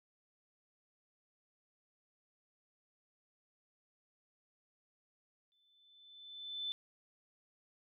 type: tone with exponential growth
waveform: sine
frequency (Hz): 3520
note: A7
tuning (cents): 0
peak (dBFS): -35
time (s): 5.52-6.72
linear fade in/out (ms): 0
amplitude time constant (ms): 260
effects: none